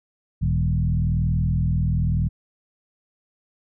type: tone with frequency modulation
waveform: sine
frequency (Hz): 110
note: A2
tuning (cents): 0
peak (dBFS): -18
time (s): 0.41-2.29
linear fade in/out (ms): 20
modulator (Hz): 40.9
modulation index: 1.5
effects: none